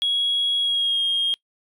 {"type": "tone with pitch glide", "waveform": "triangle", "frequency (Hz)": [3322, 3239], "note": ["G#7", "G#7"], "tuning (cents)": [0, -44], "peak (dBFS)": -16, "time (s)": [0.02, 1.34], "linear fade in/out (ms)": 0, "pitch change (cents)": -44, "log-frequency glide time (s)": [0.6, 1.02], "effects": ["noise-tail reverb RT60 0.1 s tail -25 dB re dry", "tanh soft clip ceiling -16 dBFS"]}